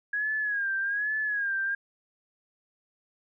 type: tone with vibrato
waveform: sine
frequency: 1651 Hz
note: G#6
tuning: 11 cents flat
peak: -26 dBFS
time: 0.13-1.75 s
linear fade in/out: 5 ms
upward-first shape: sine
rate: 1.2 Hz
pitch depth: 85 cents each way
effects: none